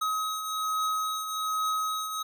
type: beating tone pair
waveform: square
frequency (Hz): 1269 / 1270.2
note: D#6 / D#6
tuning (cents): +34 / +35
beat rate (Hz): 1.2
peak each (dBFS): -37 / -29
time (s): 0.01-2.23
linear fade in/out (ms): 10
effects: none